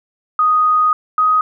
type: tone pair in turn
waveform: sine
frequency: 1244.5 / 1254.6 Hz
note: D#6 / D#6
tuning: 0 / +14 cents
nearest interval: unison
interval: 14 cents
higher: second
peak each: -10 dBFS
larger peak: neither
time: 0.39-0.93 / 1.18-1.41 s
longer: first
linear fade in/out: 2 ms
effects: none